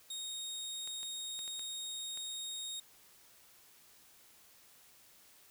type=tone; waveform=25% pulse; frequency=3729 Hz; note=A#7; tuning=in tune; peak=-36 dBFS; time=0.1-2.8 s; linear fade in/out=5 ms
type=clicks; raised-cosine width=0.2 ms; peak=-34 dBFS; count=6; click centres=0.875 / 1.031 / 1.391 / 1.478 / 1.594 / 2.174 s
effects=white hiss -62 dBFS RMS until 5.5 s